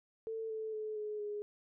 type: tone with pitch steps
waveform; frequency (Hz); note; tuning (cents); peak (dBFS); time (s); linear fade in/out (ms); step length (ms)
sine; 446.5 / 438.6 / 430.8 / 423.1 / 415.6; A4 / A4 / A4 / G#4 / G#4; +25 / -6 / -37 / +32 / +1; -37; 0.27-1.42; 0; 230
effects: none